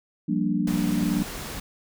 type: chord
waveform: sine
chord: G minor seventh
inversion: third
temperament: equal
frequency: 174.61 / 196 / 233.1 / 293.7 Hz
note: F3 / G3 / Bb3 / D4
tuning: 0 / 0 / 0 / 0 cents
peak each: -27 dBFS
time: 0.28-1.23 s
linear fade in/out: 10 ms
type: noise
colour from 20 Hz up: pink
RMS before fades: -35 dBFS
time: 0.67-1.6 s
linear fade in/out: 5 ms
effects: none